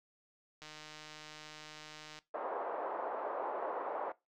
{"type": "click train", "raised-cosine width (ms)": 0.2, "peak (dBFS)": -32, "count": 241, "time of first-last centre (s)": [0.62, 2.189], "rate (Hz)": 153}
{"type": "band-pass noise", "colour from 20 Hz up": "white", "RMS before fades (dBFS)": -39, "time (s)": [2.34, 4.12], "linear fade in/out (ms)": 2, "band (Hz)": [420, 1000], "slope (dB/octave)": 24}
{"effects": ["noise-tail reverb RT60 0.2 s tail -19 dB re dry"]}